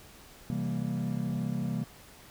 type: chord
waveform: triangle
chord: C dominant seventh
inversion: none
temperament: equal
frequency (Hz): 130.81 / 164.81 / 196 / 233.1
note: C3 / E3 / G3 / Bb3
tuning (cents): 0 / 0 / 0 / 0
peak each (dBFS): -33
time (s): 0.5-1.84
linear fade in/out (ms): 0
effects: pink hiss -53 dBFS RMS until 2.3 s